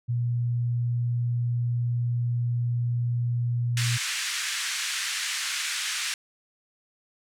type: tone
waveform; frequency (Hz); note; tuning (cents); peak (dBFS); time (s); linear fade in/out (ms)
sine; 120.1; B2; -48; -23; 0.08-3.98; 20
type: band-pass noise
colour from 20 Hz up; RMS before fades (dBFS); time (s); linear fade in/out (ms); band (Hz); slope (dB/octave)
pink; -30; 3.77-6.14; 2; 1600 to 9100; 24
effects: none